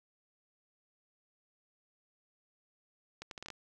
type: accelerating click train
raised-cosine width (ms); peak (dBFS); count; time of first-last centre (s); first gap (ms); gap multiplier
0.2; -26; 7; 3.22-3.503; 92; 0.72
effects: none